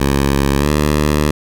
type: tone with pitch glide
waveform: 10% pulse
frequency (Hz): 69.3 to 74.7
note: C#2 to D2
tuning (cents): 0 to +30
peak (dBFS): -4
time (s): 0-1.31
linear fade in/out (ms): 5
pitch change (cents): +130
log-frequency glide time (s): 0.56-0.7
effects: none

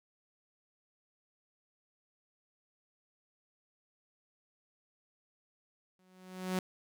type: tone with exponential growth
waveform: sawtooth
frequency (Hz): 185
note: F#3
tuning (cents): 0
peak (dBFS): -25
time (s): 5.99-6.59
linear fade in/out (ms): 2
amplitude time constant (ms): 130
effects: none

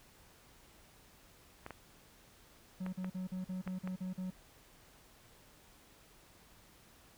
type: clicks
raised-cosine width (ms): 0.5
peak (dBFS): -29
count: 6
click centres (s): 1.664 / 1.707 / 2.864 / 3.045 / 3.676 / 3.875
type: tone bursts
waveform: triangle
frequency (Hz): 185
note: F#3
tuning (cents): 0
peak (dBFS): -35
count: 9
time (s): 2.8-4.306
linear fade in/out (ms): 10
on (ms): 130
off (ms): 42
effects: pink hiss -62 dBFS RMS until 7.17 s

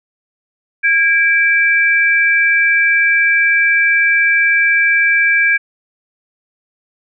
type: tone pair together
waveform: sine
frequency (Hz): 1634 / 2330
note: G#6 / D7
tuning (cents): -29 / -14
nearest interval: tritone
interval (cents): 615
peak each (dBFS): -12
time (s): 0.83-5.58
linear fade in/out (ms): 20
effects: none

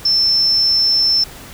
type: tone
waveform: sine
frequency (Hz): 5330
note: E8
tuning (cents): +18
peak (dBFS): -11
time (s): 0.05-1.24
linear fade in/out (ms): 5
effects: pink hiss -36 dBFS RMS until 1.53 s

